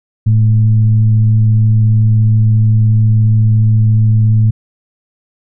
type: tone with frequency modulation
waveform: sine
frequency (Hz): 110.1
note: A2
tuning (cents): +2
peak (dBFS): -6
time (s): 0.26-4.51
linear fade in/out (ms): 10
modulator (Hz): 103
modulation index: 0.35
effects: none